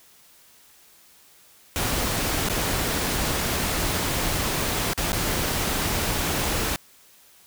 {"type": "noise with dropouts", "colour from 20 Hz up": "pink", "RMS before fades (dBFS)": -25, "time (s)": [1.76, 6.76], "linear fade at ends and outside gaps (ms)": 0, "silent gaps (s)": [[2.487, 2.498], [4.934, 4.977], [5.12, 5.13]], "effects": ["white hiss -54 dBFS RMS until 7.46 s"]}